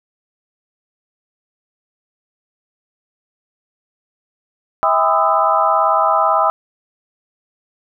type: tone cluster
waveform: sine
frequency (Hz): 647 / 803 / 1006 / 1231 / 1309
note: E5 / G5 / B5 / D#6 / E6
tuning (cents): -32 / +41 / +32 / -19 / -13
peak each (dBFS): -18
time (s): 4.83-6.5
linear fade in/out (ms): 0
effects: none